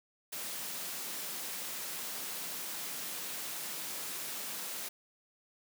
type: high-pass noise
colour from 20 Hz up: white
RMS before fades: -40 dBFS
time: 0.32-4.89 s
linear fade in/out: 10 ms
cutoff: 140 Hz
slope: 48 dB/octave
effects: none